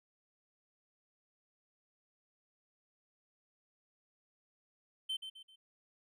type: tone with echo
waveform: triangle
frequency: 3091 Hz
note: G7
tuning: 25 cents flat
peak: -33 dBFS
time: 5.09-5.17 s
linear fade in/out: 10 ms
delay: 130 ms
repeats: 3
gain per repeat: -8 dB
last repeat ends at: 5.56 s
effects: none